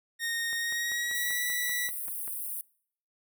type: tone with pitch glide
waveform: sawtooth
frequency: 1853 to 1956.4 Hz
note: A#6 to B6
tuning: -11 to -17 cents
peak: -26 dBFS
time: 0.19-1.91 s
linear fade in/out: 50 ms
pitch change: +94 cents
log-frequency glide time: 0.56-1.42 s
type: click train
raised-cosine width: 0.5 ms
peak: -31 dBFS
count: 10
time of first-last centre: 0.53-2.278 s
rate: 5.15 Hz
type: high-pass noise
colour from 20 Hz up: white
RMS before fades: -36 dBFS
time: 1.15-2.61 s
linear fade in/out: 0 ms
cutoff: 8800 Hz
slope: 96 dB/octave
effects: noise-tail reverb RT60 0.6 s tail -24 dB re dry